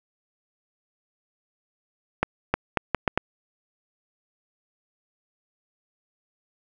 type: accelerating click train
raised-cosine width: 0.5 ms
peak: -5 dBFS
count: 6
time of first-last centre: 2.23-3.176 s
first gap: 310 ms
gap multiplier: 0.75
effects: none